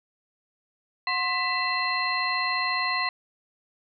sine tone cluster, 729 / 1056 / 1990 / 2671 / 4154 Hz, F#5 / C6 / B6 / E7 / C8, -26 / +16 / +13 / +22 / -13 cents, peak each -35 / -28 / -28 / -33 / -31 dBFS, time 1.07-3.09 s, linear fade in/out 2 ms, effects none

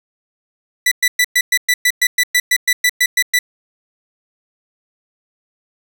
sawtooth tone bursts, 1975.5 Hz, B6, in tune, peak -7 dBFS, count 16, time 0.86-3.39 s, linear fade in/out 5 ms, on 55 ms, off 110 ms, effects none

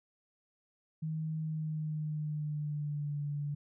sine tone with pitch glide, 157.6 to 145.36 Hz, D#3 to D3, +23 to -17 cents, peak -33 dBFS, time 1.02-3.55 s, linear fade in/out 10 ms, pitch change -140 cents, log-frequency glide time 1.39-3.21 s, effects none

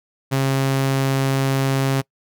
sawtooth tone, 135.2 Hz, C#3, 43 cents flat, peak -13 dBFS, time 0.31-2.02 s, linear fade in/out 20 ms, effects noise-tail reverb RT60 0.1 s tail -23 dB re dry

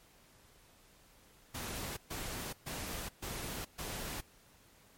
pink noise bursts, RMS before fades -41 dBFS, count 5, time 1.54-4.21 s, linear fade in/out 10 ms, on 430 ms, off 130 ms, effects pink hiss -63 dBFS RMS until 4.97 s + MP3 64 kbps

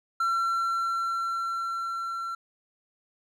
triangle tone with level ramp, 1356 Hz, E6, 49 cents sharp, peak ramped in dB -21 to -29 dBFS, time 0.2-2.35 s, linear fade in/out 5 ms, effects none

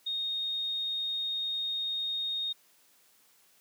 sine tone, 3709 Hz, A#7, 9 cents flat, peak -30 dBFS, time 0.06-2.53 s, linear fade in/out 10 ms, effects white hiss -64 dBFS RMS until 3.6 s + high-pass 150 Hz 12 dB/octave

